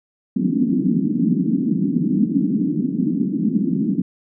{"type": "band-pass noise", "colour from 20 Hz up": "white", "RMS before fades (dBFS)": -19, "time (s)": [0.36, 4.02], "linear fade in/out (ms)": 5, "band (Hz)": [170, 290], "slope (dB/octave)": 48, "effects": []}